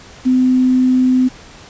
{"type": "tone with quantisation", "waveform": "sine", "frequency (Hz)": 255.5, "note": "C4", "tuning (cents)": -41, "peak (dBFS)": -9, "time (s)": [0.25, 1.29], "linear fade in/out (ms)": 20, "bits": 6, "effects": ["pink hiss -39 dBFS RMS until 1.69 s", "resampled to 16000 Hz"]}